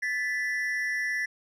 triangle ring-modulated tone, 1864.7 Hz, A#6, in tune, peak -22 dBFS, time 0.02-1.26 s, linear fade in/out 10 ms, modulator 119 Hz, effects resampled to 32000 Hz

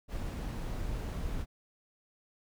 brown noise, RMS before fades -36 dBFS, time 0.08-1.46 s, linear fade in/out 50 ms, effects none

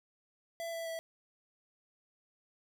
square tone with pitch steps, 669 / 663 / 656 Hz, E5 / E5 / E5, +25 / +10 / -9 cents, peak -38 dBFS, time 0.6-0.99 s, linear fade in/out 0 ms, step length 130 ms, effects none

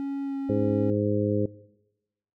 triangle tone with pitch glide, 277.2 to 273.9 Hz, C#4 to C#4, 0 to -21 cents, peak -26 dBFS, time 0-0.9 s, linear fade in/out 0 ms, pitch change -21 cents, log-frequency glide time 0.23-0.36 s
harmonic tone, 103.83 Hz, G#2, in tune, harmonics 1 / 2 / 3 / 4 / 5, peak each -29 / -29 / -29 / -29 / -29 dBFS, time 0.49-1.46 s, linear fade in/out 5 ms
effects noise-tail reverb RT60 1.0 s tail -21 dB re dry

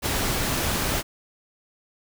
pink noise with ADSR envelope, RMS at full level -23 dBFS, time 0.02-1.03 s, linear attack 43 ms, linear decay 3 ms, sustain -2 dB, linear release 38 ms, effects none

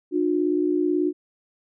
sine tone pair together, 300.9 / 359.2 Hz, D4 / F4, +42 / +49 cents, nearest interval minor third, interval 307 cents, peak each -22 dBFS, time 0.11-1.13 s, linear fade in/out 50 ms, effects none

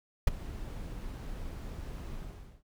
brown noise with ADSR envelope, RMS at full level -19 dBFS, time 0.27-2.63 s, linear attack 6 ms, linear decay 14 ms, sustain -21 dB, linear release 500 ms, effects none

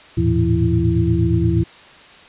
sine tone cluster, 80.8 / 107.2 / 115.7 / 168.5 / 332.8 Hz, E2 / A2 / A#2 / E3 / E4, -34 / -45 / -13 / +38 / +17 cents, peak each -20 dBFS, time 0.17-1.64 s, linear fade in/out 10 ms, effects white hiss -43 dBFS RMS until 2.28 s + resampled to 8000 Hz

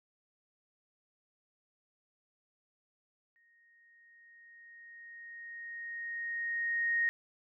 sine tone with exponential growth, 1864.7 Hz, A#6, in tune, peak -26 dBFS, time 3.36-7.09 s, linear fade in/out 0 ms, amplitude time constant 810 ms, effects none

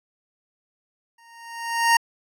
25% pulse tone with exponential growth, 928 Hz, A#5, 8 cents flat, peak -9 dBFS, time 1.18-1.97 s, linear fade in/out 5 ms, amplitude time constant 170 ms, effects low-pass 12000 Hz 12 dB/octave

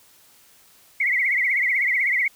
sine tone with vibrato, 2085 Hz, C7, 7 cents flat, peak -18 dBFS, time 1-2.28 s, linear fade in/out 5 ms, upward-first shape triangle, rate 16 Hz, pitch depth 150 cents each way, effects white hiss -54 dBFS RMS until 2.35 s

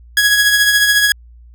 sawtooth tone with tremolo, 1665 Hz, G#6, 4 cents sharp, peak -4 dBFS, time 0.17-1.12 s, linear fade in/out 2 ms, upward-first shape triangle, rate 14 Hz, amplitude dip 50%, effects added 59 Hz sine -38 dBFS peak until 1.54 s

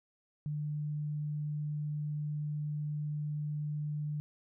sine tone, 149.3 Hz, D3, 29 cents sharp, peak -33 dBFS, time 0.46-4.2 s, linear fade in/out 0 ms, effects none

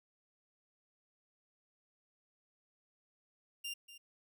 sawtooth tone with echo, 2794 Hz, F7, in tune, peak -36 dBFS, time 3.64-3.74 s, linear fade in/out 10 ms, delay 240 ms, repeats 1, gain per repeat -13 dB, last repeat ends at 3.98 s, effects none

